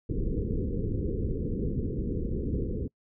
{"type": "low-pass noise", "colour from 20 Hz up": "pink", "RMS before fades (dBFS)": -30, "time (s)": [0.09, 2.88], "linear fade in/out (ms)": 10, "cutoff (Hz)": 490, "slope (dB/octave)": 96, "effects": ["noise-tail reverb RT60 0.1 s tail -25 dB re dry"]}